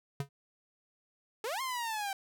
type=tone with exponential decay; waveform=square; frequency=140 Hz; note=C#3; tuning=18 cents sharp; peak=-30 dBFS; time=0.2-0.29 s; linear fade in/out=2 ms; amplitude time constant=18 ms
type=exponential two-way sweep; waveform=sawtooth; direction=up then down; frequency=410.1 to 1076 to 772 Hz; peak=-30 dBFS; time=1.44-2.13 s; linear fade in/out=2 ms; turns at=1.61 s
effects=none